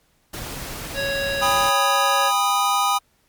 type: noise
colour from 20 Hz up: pink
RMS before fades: -32 dBFS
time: 0.33-1.7 s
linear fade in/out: 10 ms
type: harmonic tone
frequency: 554.4 Hz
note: C#5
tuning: in tune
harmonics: 1 / 3 / 5 / 7 / 9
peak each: -25 / -26 / -31 / -31 / -36 dBFS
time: 0.94-2.32 s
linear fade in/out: 50 ms
type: chord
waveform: square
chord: G augmented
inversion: none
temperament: equal with one note detuned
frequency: 800.9 / 987.8 / 1244.5 Hz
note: G5 / B5 / D#6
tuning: +37 / 0 / 0 cents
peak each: -23 / -24 / -21 dBFS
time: 1.41-2.99 s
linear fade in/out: 20 ms
effects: pink hiss -63 dBFS RMS until 3.28 s + MP3 96 kbps